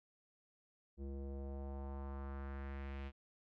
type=tone with low-pass filter sweep; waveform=square; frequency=68.7 Hz; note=C#2; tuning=15 cents flat; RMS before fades=-45 dBFS; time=0.97-3.12 s; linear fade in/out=50 ms; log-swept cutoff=370 to 2800 Hz; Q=1.9; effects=none